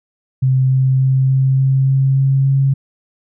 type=tone with pitch steps; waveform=sine; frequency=130.81 / 131.57 / 132.33 / 133.1 / 133.87 / 134.64 / 135.42 / 136.21 Hz; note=C3 / C3 / C3 / C3 / C3 / C3 / C#3 / C#3; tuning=0 / +10 / +20 / +30 / +40 / +50 / -40 / -30 cents; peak=-10 dBFS; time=0.42-2.74 s; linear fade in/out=10 ms; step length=290 ms; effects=none